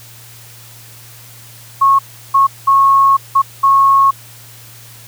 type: tone bursts at uneven times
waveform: sine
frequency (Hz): 1095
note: C#6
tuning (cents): -22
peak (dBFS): -6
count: 5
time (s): 1.81-1.99 / 2.34-2.47 / 2.67-3.17 / 3.35-3.42 / 3.63-4.11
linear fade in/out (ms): 10
effects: added 116 Hz sine -40 dBFS peak until 5.07 s + white hiss -39 dBFS RMS until 5.07 s